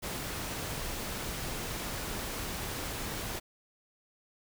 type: noise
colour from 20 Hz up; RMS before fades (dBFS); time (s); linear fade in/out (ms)
pink; -37; 0.02-3.4; 20
effects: none